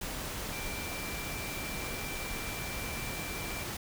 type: tone in noise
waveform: sine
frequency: 2352 Hz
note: D7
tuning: 2 cents sharp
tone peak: -42 dBFS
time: 0.52-3.64 s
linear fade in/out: 5 ms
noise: pink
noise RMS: -38 dBFS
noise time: 0.01-3.77 s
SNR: -7 dB
effects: none